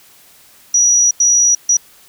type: tone bursts at uneven times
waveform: sine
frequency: 5820 Hz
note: F#8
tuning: 29 cents flat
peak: -8 dBFS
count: 3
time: 0.74-1.11 / 1.2-1.55 / 1.69-1.77 s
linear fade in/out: 5 ms
effects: white hiss -46 dBFS RMS until 2.08 s